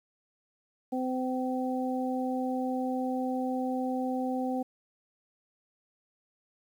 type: harmonic tone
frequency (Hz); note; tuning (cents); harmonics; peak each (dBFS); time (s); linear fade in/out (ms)
256.3; C4; -36; 1 / 2 / 3; -30 / -35 / -35; 0.92-4.63; 10
effects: 10-bit